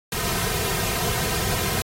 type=noise with comb filter; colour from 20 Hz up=pink; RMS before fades=-25 dBFS; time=0.12-1.82 s; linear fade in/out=2 ms; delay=3.5 ms; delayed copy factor=-0.95; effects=AAC 48 kbps